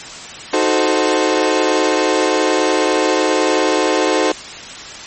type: chord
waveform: 30% pulse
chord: D# diminished seventh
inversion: none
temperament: equal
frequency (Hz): 311.1 / 370 / 440 / 523.3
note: D#4 / F#4 / A4 / C5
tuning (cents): 0 / 0 / 0 / 0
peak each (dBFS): -16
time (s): 0.53-4.32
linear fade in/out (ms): 5
effects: white hiss -31 dBFS RMS until 5.06 s + MP3 32 kbps